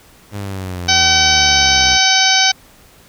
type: exponential sweep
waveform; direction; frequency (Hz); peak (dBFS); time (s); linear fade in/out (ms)
sawtooth; down; 103.8 to 61.74; -19; 0.31-1.99; 50
type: harmonic tone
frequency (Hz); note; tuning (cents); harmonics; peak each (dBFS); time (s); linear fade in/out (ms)
763; G5; -47; 1 / 2 / 3 / 4 / 5 / 6 / 7 / 8; -18 / -18 / -18 / -18 / -18 / -18 / -18 / -18; 0.88-2.52; 10
effects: pink hiss -46 dBFS RMS until 3.08 s